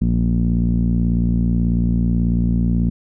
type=tone with low-pass filter; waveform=sawtooth; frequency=58.27 Hz; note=A#1; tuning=in tune; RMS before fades=-17 dBFS; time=0.01-2.9 s; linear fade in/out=10 ms; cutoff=210 Hz; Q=5.3; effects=none